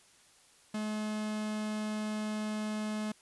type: tone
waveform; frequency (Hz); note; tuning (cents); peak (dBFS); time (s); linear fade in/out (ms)
45% pulse; 213.6; G#3; +49; -33; 0.74-3.12; 5
effects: white hiss -62 dBFS RMS until 3.21 s + resampled to 24000 Hz